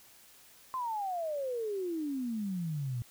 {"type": "exponential sweep", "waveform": "sine", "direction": "down", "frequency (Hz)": [1057, 116.54], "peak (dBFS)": -32, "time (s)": [0.74, 3.02], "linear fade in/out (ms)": 0, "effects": ["white hiss -58 dBFS RMS until 3.1 s"]}